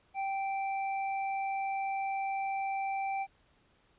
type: tone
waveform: square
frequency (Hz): 781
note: G5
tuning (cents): -7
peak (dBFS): -32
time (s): 0.14-3.27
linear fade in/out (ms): 50
effects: pink hiss -68 dBFS RMS until 3.98 s + resampled to 8000 Hz